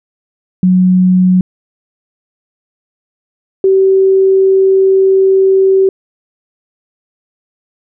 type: tone pair in turn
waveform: sine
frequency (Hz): 183.6 / 383.9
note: F#3 / G4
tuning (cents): -13 / -36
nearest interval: octave + minor second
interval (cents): 1277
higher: second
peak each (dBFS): -5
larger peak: neither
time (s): 0.63-1.41 / 3.64-5.89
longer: second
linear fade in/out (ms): 2
effects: none